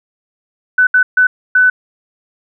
sine tone bursts at uneven times, 1500 Hz, F#6, 23 cents sharp, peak -6 dBFS, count 4, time 0.78-0.87 / 0.94-1.03 / 1.17-1.27 / 1.55-1.7 s, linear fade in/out 5 ms, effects none

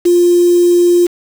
sine tone with quantisation, 349.9 Hz, F4, 3 cents sharp, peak -6 dBFS, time 0.05-1.07 s, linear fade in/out 10 ms, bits 4, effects none

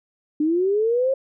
sine linear sweep, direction up, 293.8 to 544 Hz, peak -17 dBFS, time 0.4-1.14 s, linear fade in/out 5 ms, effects none

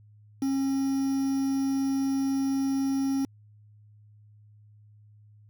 triangle tone with quantisation, 270.6 Hz, C#4, 42 cents flat, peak -22 dBFS, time 0.42-3.25 s, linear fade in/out 2 ms, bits 7, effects added 105 Hz sine -52 dBFS peak until 5.49 s

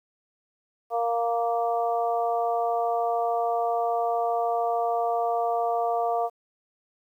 harmonic tone, 233.1 Hz, A#3, in tune, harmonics 2 / 3 / 4 / 5, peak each -29 / -24 / -35 / -34 dBFS, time 0.9-6.3 s, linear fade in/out 50 ms, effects 10-bit

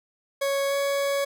40% pulse tone with pitch glide, 554.4 to 559.5 Hz, C#5 to C#5, 0 to +16 cents, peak -22 dBFS, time 0.41-1.25 s, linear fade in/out 10 ms, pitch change +16 cents, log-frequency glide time 0.68-0.74 s, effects none

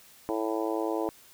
harmonic tone, 110 Hz, A2, in tune, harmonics 3 / 4 / 5 / 6 / 7 / 8 / 9, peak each -31 / -33 / -35 / -37 / -38 / -39 / -40 dBFS, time 0.29-1.09 s, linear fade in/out 0 ms, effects white hiss -55 dBFS RMS until 1.33 s

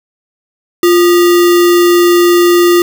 sine tone with sample-and-hold, 349.2 Hz, F4, in tune, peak -4 dBFS, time 0.83-2.82 s, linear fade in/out 2 ms, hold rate 1575 Hz, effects none

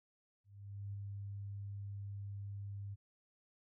sine tone with ADSR envelope, 100.3 Hz, G2, 40 cents sharp, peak -40 dBFS, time 0.44-2.96 s, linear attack 500 ms, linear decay 4 ms, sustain -2 dB, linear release 28 ms, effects none

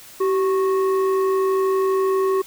sine tone pair together, 383.8 / 1099 Hz, G4 / C#6, -37 / -15 cents, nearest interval octave + tritone, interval 1822 cents, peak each -15 / -22 dBFS, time 0.2-2.42 s, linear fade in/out 10 ms, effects tanh soft clip ceiling -14 dBFS + white hiss -43 dBFS RMS until 2.46 s

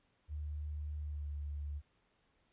sine tone with pitch glide, 74.7 to 72.87 Hz, D2 to D2, +30 to -13 cents, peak -38 dBFS, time 0.28-1.82 s, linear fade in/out 50 ms, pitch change -43 cents, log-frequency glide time 1.03-1.28 s, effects pink hiss -75 dBFS RMS until 2.52 s + resampled to 8000 Hz

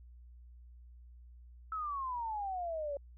sine exponential sweep, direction down, 1318.5 to 554.4 Hz, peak -35 dBFS, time 1.72-2.97 s, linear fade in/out 2 ms, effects added 60 Hz sine -52 dBFS peak until 3.17 s

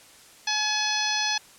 harmonic tone, 850 Hz, G#5, 40 cents sharp, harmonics 1 / 2 / 3 / 4 / 5 / 6 / 7, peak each -31 / -31 / -31 / -31 / -31 / -31 / -31 dBFS, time 0.47-1.38 s, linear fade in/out 5 ms, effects white hiss -51 dBFS RMS until 1.58 s + low-pass 10000 Hz 12 dB/octave

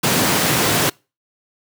pink high-pass noise, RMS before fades -17 dBFS, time 0.03-0.9 s, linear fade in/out 10 ms, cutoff 110 Hz, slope 24 dB/octave, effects noise-tail reverb RT60 0.3 s tail -26 dB re dry

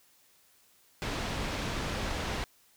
pink low-pass noise, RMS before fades -34 dBFS, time 1.02-2.44 s, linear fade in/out 0 ms, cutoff 4900 Hz, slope 12 dB/octave, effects white hiss -64 dBFS RMS until 2.76 s

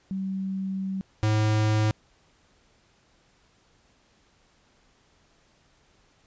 sine / square tone pair in turn, 191.6 / 107.77 Hz, G3 / A2, -39 / -35 cents, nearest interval minor seventh, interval 996 cents, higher first, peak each -27 / -21 dBFS, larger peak second, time 0.11-1.01 / 1.23-1.91 s, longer first, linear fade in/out 0 ms, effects pink hiss -63 dBFS RMS until 6.26 s + resampled to 16000 Hz

